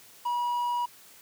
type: tone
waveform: triangle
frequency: 966 Hz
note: B5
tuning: 39 cents flat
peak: -24 dBFS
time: 0.25-0.86 s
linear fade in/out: 10 ms
effects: white hiss -53 dBFS RMS until 1.21 s + high-pass 80 Hz 12 dB/octave